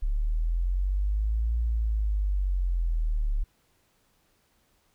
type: linear two-way sweep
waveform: sine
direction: up then down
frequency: 34.65 to 57.9 to 34.65 Hz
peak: -23 dBFS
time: 0.02-3.44 s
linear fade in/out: 10 ms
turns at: 1.59 s
effects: pink hiss -68 dBFS RMS until 4.94 s